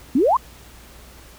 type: exponential sweep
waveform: sine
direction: up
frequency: 233.1 to 1131 Hz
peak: -13 dBFS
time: 0.15-0.37 s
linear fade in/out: 5 ms
effects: added 60 Hz sine -46 dBFS peak until 1.38 s + pink hiss -46 dBFS RMS until 1.38 s